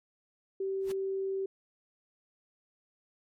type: tone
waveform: sine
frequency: 386.5 Hz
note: G4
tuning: 24 cents flat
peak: -30 dBFS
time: 0.6-1.46 s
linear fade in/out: 5 ms
type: noise with exponential growth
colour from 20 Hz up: pink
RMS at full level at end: -40 dBFS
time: 0.8-0.92 s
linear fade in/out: 5 ms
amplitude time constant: 26 ms
effects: MP3 64 kbps